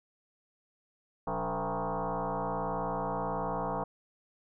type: tone with frequency modulation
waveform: sine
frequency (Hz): 130.7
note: C3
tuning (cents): -1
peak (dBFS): -30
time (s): 1.27-3.84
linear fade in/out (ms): 5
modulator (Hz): 160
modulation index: 6.3
effects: none